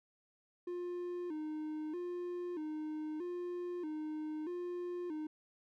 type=tone with vibrato; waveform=triangle; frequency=330 Hz; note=E4; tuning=2 cents sharp; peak=-36 dBFS; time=0.67-5.27 s; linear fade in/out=5 ms; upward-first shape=square; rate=0.79 Hz; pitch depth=120 cents each way; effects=none